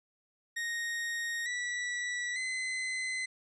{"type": "tone with pitch steps", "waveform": "40% pulse", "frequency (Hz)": [1864.7, 1950.6, 2041], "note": ["A#6", "B6", "C7"], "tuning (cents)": [0, -22, -44], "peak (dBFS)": -32, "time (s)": [0.56, 3.26], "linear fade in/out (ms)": 10, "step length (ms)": 900, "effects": ["resampled to 24000 Hz"]}